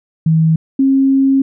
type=tone pair in turn; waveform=sine; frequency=160.5 / 269.9 Hz; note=E3 / C#4; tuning=-46 / -46 cents; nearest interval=major sixth; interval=900 cents; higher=second; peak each=-8 dBFS; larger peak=neither; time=0.26-0.56 / 0.79-1.42 s; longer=second; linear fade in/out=5 ms; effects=none